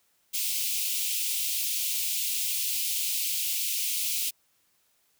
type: high-pass noise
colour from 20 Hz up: white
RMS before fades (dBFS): -29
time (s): 0.33-4.31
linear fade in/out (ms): 20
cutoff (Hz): 2400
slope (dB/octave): 48
effects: white hiss -69 dBFS RMS until 5.19 s